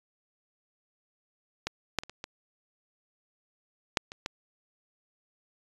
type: clicks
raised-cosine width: 0.2 ms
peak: -13 / -8 / -23 / -27 / -20 / -6 / -24 / -15 dBFS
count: 8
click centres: 1.67 / 1.987 / 2.035 / 2.096 / 2.241 / 3.972 / 4.119 / 4.261 s
effects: resampled to 24000 Hz